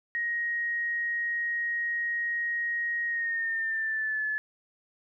sine tone with pitch glide, 1881 to 1724.9 Hz, A#6 to A6, +15 to -35 cents, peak -27 dBFS, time 0.15-4.38 s, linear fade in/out 0 ms, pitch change -150 cents, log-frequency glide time 3.06-4.25 s, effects none

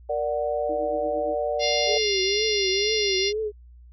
sine chord, Bb augmented, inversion none, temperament equal, 466.2 / 587.3 / 740 Hz, Bb4 / D5 / F#5, 0 / 0 / 0 cents, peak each -29 / -25 / -30 dBFS, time 0.09-1.98 s, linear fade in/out 10 ms
sine tone with tremolo, 314.2 Hz, D#4, 17 cents sharp, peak -30 dBFS, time 0.69-1.35 s, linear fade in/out 5 ms, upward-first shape triangle, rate 8.7 Hz, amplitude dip 90%
harmonic tone, 700 Hz, F5, 4 cents sharp, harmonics 3 / 4 / 5 / 6 / 7 / 8, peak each -30 / -30 / -30 / -30 / -30 / -30 dBFS, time 1.59-3.33 s, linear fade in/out 50 ms
sine tone with vibrato, 406.4 Hz, G#4, 38 cents flat, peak -24 dBFS, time 1.86-3.52 s, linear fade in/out 50 ms, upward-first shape triangle, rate 2.1 Hz, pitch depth 150 cents each way
effects added 60 Hz sine -45 dBFS peak until 3.92 s

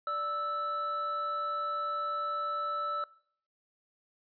triangle tone pair together, 587.3 / 1315.7 Hz, D5 / E6, 0 / -4 cents, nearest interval octave + major second, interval 1396 cents, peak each -38 / -29 dBFS, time 0.07-3.04 s, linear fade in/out 2 ms, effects noise-tail reverb RT60 0.6 s tail -22 dB re dry + resampled to 11025 Hz

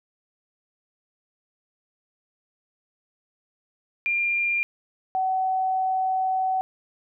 sine tone pair in turn, 2395 / 754.4 Hz, D7 / F#5, +33 / +33 cents, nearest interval octave + minor sixth, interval 2000 cents, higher first, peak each -21 dBFS, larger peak neither, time 4.06-4.63 / 5.15-6.61 s, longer second, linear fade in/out 0 ms, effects none

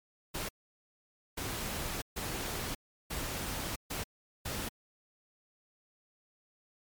pink noise bursts at uneven times, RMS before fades -37 dBFS, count 6, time 0.34-0.49 / 1.37-2.02 / 2.16-2.75 / 3.1-3.76 / 3.9-4.04 / 4.45-4.69 s, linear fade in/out 10 ms, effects MP3 96 kbps

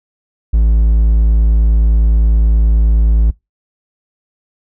triangle tone, 54.8 Hz, A1, 6 cents flat, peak -5 dBFS, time 0.53-3.31 s, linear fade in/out 10 ms, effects noise-tail reverb RT60 0.2 s tail -24 dB re dry

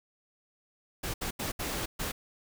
pink noise bursts at uneven times, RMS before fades -34 dBFS, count 5, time 1.03-1.14 / 1.21-1.31 / 1.39-1.52 / 1.59-1.86 / 1.99-2.12 s, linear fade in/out 10 ms, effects none

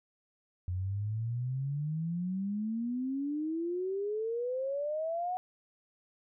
sine exponential sweep, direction up, 88.4 to 743 Hz, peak -31 dBFS, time 0.68-5.37 s, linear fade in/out 0 ms, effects none

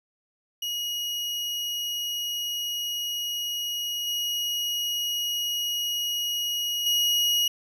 35% pulse tone with level steps, 2894 Hz, F#7, 39 cents flat, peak -26 / -24 / -19 dBFS, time 0.62-7.48 s, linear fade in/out 5 ms, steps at 4.07 / 6.86 s, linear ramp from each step 5 ms, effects none

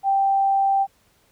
sine tone, 784 Hz, G5, in tune, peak -16 dBFS, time 0.03-0.87 s, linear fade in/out 50 ms, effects pink hiss -61 dBFS RMS until 1.31 s

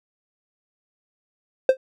triangle tone with exponential decay, 523.3 Hz, C5, in tune, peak -5 dBFS, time 1.69-1.77 s, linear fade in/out 2 ms, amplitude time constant 17 ms, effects none

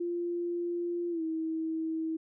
sine tone with pitch glide, 346.6 to 321.5 Hz, F4 to E4, -13 to -43 cents, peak -30 dBFS, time 0-2.17 s, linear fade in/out 10 ms, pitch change -130 cents, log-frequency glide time 1.1-1.22 s, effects none

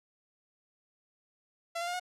sawtooth tone with pitch steps, 677 / 692.4 / 708.2 / 724.3 Hz, E5 / F5 / F5 / F#5, +46 / -15 / +24 / -37 cents, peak -29 dBFS, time 1.75-1.998 s, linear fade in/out 10 ms, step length 62 ms, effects low-pass 10000 Hz 12 dB/octave

